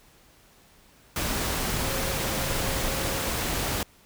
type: tone in noise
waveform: sine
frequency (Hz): 539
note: C#5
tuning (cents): -49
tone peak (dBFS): -37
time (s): 1.79-3.3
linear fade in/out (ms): 2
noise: pink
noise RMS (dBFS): -28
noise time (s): 1.16-3.83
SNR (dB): -12
effects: pink hiss -57 dBFS RMS until 4.05 s